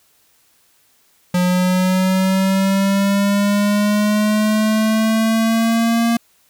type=linear sweep; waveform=square; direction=up; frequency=178.9 to 233.1 Hz; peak=-14 dBFS; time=1.34-6.17 s; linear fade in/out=5 ms; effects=white hiss -57 dBFS RMS until 6.49 s